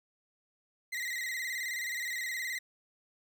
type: tone with vibrato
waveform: 40% pulse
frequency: 1978 Hz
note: B6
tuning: 2 cents sharp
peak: -33 dBFS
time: 0.92-2.59 s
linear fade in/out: 10 ms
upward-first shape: square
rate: 19 Hz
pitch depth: 66 cents each way
effects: none